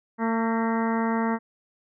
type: harmonic tone with a mistuned harmonic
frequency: 226.4 Hz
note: A3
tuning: 50 cents sharp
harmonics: 1 / 2 / 3 / 4 / 5 / 6 / 7 / 8 / 9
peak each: -24 / -31 / -34 / -30 / -35 / -37 / -39 / -37 / -44 dBFS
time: 0.18-1.39 s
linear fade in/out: 50 ms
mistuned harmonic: 8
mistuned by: +48 cents
effects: none